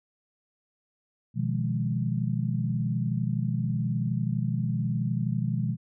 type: chord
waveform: sine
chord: F half-diminished seventh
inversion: second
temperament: equal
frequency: 123.47 / 155.56 / 174.61 / 207.7 Hz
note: Cb3 / Eb3 / F3 / Ab3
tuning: 0 / 0 / 0 / 0 cents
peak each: -28 / -31 / -32 / -32 dBFS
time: 1.34-5.77 s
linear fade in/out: 50 ms
effects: none